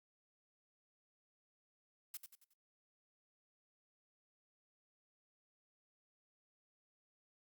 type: noise with echo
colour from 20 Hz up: blue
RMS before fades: -45 dBFS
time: 2.14-2.17 s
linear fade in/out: 2 ms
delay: 91 ms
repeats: 4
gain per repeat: -7 dB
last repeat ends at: 2.534 s
effects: noise-tail reverb RT60 0.3 s tail -23 dB re dry + Opus 48 kbps